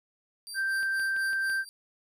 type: tone with tremolo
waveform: 25% pulse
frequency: 4699 Hz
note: D8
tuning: in tune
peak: -33 dBFS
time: 0.47-1.69 s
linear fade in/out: 0 ms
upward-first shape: sine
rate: 4.1 Hz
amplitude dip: 80%
type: tone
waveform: sine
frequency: 1568 Hz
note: G6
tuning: in tune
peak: -26 dBFS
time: 0.54-1.65 s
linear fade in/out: 50 ms
type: click train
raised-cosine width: 0.3 ms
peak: -31 dBFS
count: 5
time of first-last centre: 0.83-1.499 s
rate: 5.98 Hz
effects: none

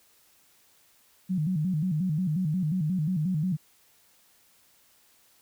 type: tone with vibrato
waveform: sine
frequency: 168.4 Hz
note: E3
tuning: 37 cents sharp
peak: -24 dBFS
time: 1.29-3.57 s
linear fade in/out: 20 ms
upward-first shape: square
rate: 5.6 Hz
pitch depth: 170 cents each way
effects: white hiss -62 dBFS RMS until 5.41 s

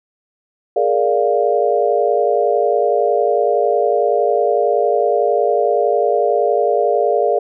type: chord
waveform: sine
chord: Bb dominant seventh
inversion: third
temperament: equal with one note detuned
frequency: 415.3 / 466.2 / 584.6 / 698.5 Hz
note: Ab4 / Bb4 / D5 / F5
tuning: 0 / 0 / -8 / 0 cents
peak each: -18 dBFS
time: 0.76-7.39 s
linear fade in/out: 5 ms
effects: none

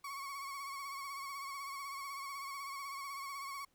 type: tone with vibrato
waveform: 35% pulse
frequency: 1108.7 Hz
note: C#6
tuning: in tune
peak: -40 dBFS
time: 0.04-3.65 s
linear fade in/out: 5 ms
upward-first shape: sine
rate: 16 Hz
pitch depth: 47 cents each way
effects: pink hiss -75 dBFS RMS until 3.74 s

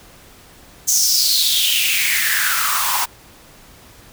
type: noise with high-pass filter sweep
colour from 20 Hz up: white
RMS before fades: -17 dBFS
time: 0.87-3.06 s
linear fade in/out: 20 ms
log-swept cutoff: 6500 to 870 Hz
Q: 6.2
effects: pink hiss -45 dBFS RMS until 4.12 s

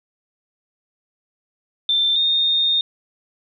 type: tone pair in turn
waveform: sine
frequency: 3564 / 3668 Hz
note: A7 / A#7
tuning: +22 / -29 cents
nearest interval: unison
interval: 49 cents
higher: second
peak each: -15 dBFS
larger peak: neither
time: 1.89-2.16 / 2.16-2.81 s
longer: second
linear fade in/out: 2 ms
effects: none

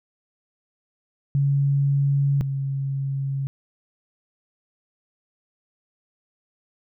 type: tone pair in turn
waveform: sine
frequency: 140 / 136.96 Hz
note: C#3 / C#3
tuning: +18 / -20 cents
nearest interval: unison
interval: 38 cents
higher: first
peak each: -17 / -23 dBFS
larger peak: first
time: 1.35-2.41 / 2.41-3.47 s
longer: neither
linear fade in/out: 0 ms
effects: none

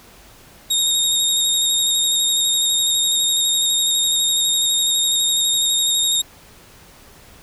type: tone with vibrato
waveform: 25% pulse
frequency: 3724 Hz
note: A#7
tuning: 2 cents flat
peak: -11 dBFS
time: 0.7-6.22 s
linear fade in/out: 10 ms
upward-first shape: square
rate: 12 Hz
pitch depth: 22 cents each way
effects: pink hiss -46 dBFS RMS until 7.42 s

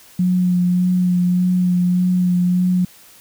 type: tone with vibrato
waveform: sine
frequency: 180 Hz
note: F#3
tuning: 47 cents flat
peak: -13 dBFS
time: 0.19-2.85 s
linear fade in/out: 5 ms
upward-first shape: sine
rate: 1.7 Hz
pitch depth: 18 cents each way
effects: white hiss -46 dBFS RMS until 3.2 s

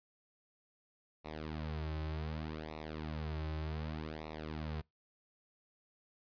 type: tone with flanger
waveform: sawtooth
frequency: 77.78 Hz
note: D#2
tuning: in tune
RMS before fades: -41 dBFS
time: 1.24-4.82 s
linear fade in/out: 20 ms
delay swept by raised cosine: 0.63 to 4.33 ms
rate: 0.66 Hz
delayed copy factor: -0.9
effects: noise-tail reverb RT60 0.2 s tail -25 dB re dry + resampled to 11025 Hz

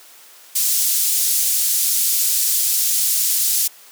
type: band-pass noise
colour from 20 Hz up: white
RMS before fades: -18 dBFS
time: 0.55-3.68 s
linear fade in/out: 10 ms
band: 5600 to 16000 Hz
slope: 12 dB/octave
effects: white hiss -45 dBFS RMS until 3.91 s + high-pass 400 Hz 12 dB/octave

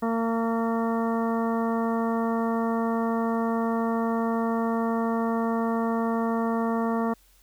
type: harmonic tone with a mistuned harmonic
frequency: 228.2 Hz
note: A#3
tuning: 37 cents flat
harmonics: 1 / 2 / 3 / 4 / 5 / 6 / 8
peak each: -25 / -30 / -32 / -34 / -34 / -40 / -44 dBFS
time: 0.02-7.14 s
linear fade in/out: 10 ms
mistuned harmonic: 6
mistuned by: +18 cents
effects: added 45 Hz sine -59 dBFS peak until 7.42 s + white hiss -61 dBFS RMS until 7.42 s

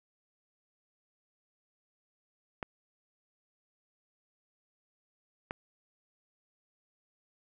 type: clicks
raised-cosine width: 0.5 ms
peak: -20 dBFS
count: 2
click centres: 2.628 / 5.509 s
effects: none

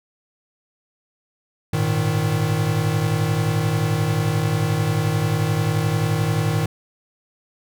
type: chord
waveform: square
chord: Ab suspended second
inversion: none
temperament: equal with one note detuned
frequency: 103.83 / 115.2 / 155.56 Hz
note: Ab2 / Bb2 / Eb3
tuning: 0 / -20 / 0 cents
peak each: -25 / -24 / -22 dBFS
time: 1.73-6.66 s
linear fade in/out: 5 ms
effects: none

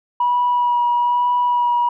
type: tone with vibrato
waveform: sine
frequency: 970 Hz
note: B5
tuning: 31 cents flat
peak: -13 dBFS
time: 0.2-1.89 s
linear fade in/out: 5 ms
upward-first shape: sine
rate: 1.1 Hz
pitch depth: 14 cents each way
effects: tanh soft clip ceiling -10 dBFS

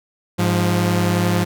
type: tone pair together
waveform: sawtooth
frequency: 103.2 / 175.4 Hz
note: G#2 / F3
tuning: -10 / +8 cents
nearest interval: major sixth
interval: 918 cents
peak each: -15 / -14 dBFS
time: 0.38-1.45 s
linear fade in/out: 20 ms
effects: none

